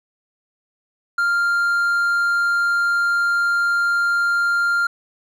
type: tone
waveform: triangle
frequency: 1396 Hz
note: F6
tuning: 1 cent flat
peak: -14 dBFS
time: 1.18-4.87 s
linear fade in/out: 5 ms
effects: none